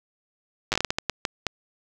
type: slowing click train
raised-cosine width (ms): 0.2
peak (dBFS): -6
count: 12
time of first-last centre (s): 0.72-1.467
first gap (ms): 8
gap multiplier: 1.39
effects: none